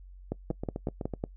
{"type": "two click trains", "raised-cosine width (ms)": 2, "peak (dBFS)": [-20, -17], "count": [6, 6], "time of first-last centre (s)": [[0.51, 1.137], [0.32, 1.239]], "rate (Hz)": [7.97, 5.44], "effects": ["noise-tail reverb RT60 0.1 s tail -23 dB re dry", "added 46 Hz sine -46 dBFS peak until 1.36 s"]}